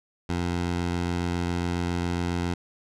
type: tone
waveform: 15% pulse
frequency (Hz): 87.31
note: F2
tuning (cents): 0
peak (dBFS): -19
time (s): 0.29-2.54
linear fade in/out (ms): 5
effects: low-pass 7000 Hz 12 dB/octave